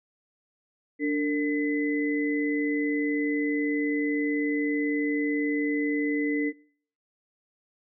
sine tone cluster, 292.8 / 454.5 / 2017 Hz, D4 / A#4 / B6, -5 / -44 / +36 cents, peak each -24 / -31 / -32 dBFS, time 0.99-6.53 s, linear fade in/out 50 ms, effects noise-tail reverb RT60 0.5 s tail -21 dB re dry

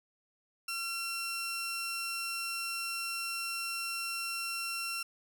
sawtooth tone pair together, 1360 / 2720 Hz, F6 / F7, -46 / -46 cents, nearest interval octave, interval 1200 cents, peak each -37 / -31 dBFS, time 0.68-5.03 s, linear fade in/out 5 ms, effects none

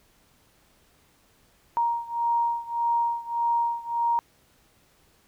sine beating tone pair, 937 / 938.7 Hz, A#5 / A#5, +9 / +12 cents, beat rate 1.7 Hz, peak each -25 / -27 dBFS, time 1.77-4.19 s, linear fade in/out 0 ms, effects pink hiss -62 dBFS RMS until 5.27 s

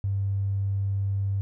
triangle tone with tanh clipping, 98.6 Hz, G2, 11 cents sharp, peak -23 dBFS, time 0.04-1.41 s, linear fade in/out 0 ms, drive 2 dB, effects none

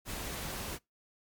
pink noise, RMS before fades -39 dBFS, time 0.05-0.79 s, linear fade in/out 50 ms, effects noise-tail reverb RT60 0.2 s tail -25 dB re dry + MP3 96 kbps

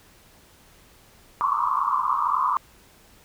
white band-pass noise, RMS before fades -23 dBFS, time 1.41-2.57 s, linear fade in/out 0 ms, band 980 to 1200 Hz, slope 96 dB/octave, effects pink hiss -54 dBFS RMS until 3.24 s

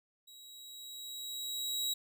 sawtooth tone with level ramp, 3856 Hz, B7, 42 cents flat, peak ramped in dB -50 to -28 dBFS, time 0.27-1.94 s, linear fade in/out 10 ms, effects none

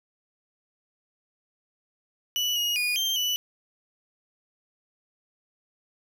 35% pulse tone with pitch steps, 2957 / 2880 / 2452 / 3156 / 2969 Hz, F#7 / F#7 / D#7 / G7 / F#7, -2 / -47 / -26 / +11 / +5 cents, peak -22 dBFS, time 2.36-3.36 s, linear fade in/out 0 ms, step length 200 ms, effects none

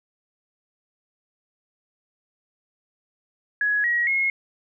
sine tone with pitch steps, 1677 / 1904.2 / 2162 Hz, G#6 / A#6 / C#7, +16 / +36 / -44 cents, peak -19 dBFS, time 3.61-4.3 s, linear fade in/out 2 ms, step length 230 ms, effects none

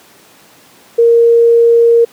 sine tone, 466.2 Hz, A#4, in tune, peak -4 dBFS, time 0.98-2.05 s, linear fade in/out 10 ms, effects pink hiss -43 dBFS RMS until 2.12 s + high-pass 200 Hz 12 dB/octave

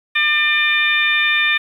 harmonic tone, 599 Hz, D5, 34 cents sharp, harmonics 2 / 3 / 4 / 5 / 6, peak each -26 / -17 / -17 / -28 / -21 dBFS, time 0.15-1.58 s, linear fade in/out 10 ms, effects 8-bit

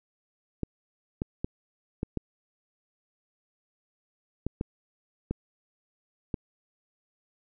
clicks, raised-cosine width 3 ms, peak -16 dBFS, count 9, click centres 0.633 / 1.219 / 1.445 / 2.031 / 2.173 / 4.466 / 4.611 / 5.31 / 6.342 s, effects none

